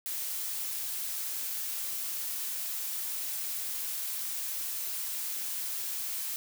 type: noise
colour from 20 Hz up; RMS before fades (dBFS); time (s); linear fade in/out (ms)
blue; -35; 0.06-6.36; 0
effects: none